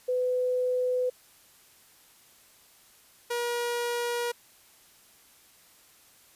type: tone pair in turn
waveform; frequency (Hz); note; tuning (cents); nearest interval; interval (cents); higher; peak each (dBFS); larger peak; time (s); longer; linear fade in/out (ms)
sine / sawtooth; 502 / 478.4; B4 / A#4; +28 / +45; minor second; 83; first; -24; neither; 0.08-1.1 / 3.3-4.32; neither; 10
effects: white hiss -58 dBFS RMS until 6.35 s + resampled to 32000 Hz